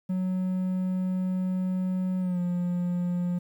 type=tone with pitch glide; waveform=triangle; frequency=185 to 176.85 Hz; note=F#3 to F3; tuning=0 to +22 cents; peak=-23 dBFS; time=0.09-3.39 s; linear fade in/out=10 ms; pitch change=-78 cents; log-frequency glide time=2.2-2.4 s; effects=10-bit